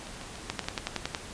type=two click trains; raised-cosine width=0.2 ms; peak=-24 / -12 dBFS; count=6 / 8; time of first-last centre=0.07-0.785 / 0.5-1.148 s; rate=6.99 / 10.8 Hz; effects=pink hiss -43 dBFS RMS until 1.33 s + resampled to 22050 Hz